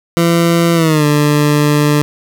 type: tone with pitch glide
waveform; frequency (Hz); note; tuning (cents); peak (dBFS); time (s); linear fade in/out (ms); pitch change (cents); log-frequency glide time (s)
20% pulse; 169 to 147.98; E3 to D3; +43 to +13; -4; 0.17-2.02; 0; -230; 0.74-1.05
effects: none